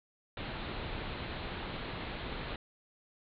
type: low-pass noise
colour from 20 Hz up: pink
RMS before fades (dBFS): -40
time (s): 0.37-2.56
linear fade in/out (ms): 2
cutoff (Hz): 4200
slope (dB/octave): 96
effects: none